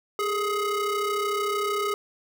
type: ring-modulated tone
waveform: square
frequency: 424.3 Hz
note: G#4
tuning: 37 cents sharp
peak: -22 dBFS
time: 0.19-1.94 s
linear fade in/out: 0 ms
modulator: 832 Hz
effects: none